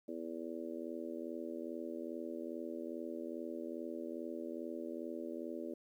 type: harmonic tone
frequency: 82.41 Hz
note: E2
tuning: in tune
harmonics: 3 / 4 / 5 / 6 / 7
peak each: -46 / -44 / -48 / -51 / -48 dBFS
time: 0.08-5.74 s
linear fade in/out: 5 ms
effects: 12-bit